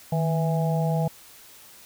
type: harmonic tone with a mistuned harmonic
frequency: 164.81 Hz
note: E3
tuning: in tune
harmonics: 1 / 3 / 4 / 5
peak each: -22 / -32 / -30 / -32 dBFS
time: 0.12-1.08 s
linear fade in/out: 5 ms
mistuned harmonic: 1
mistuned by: -78 cents
effects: white hiss -49 dBFS RMS until 1.85 s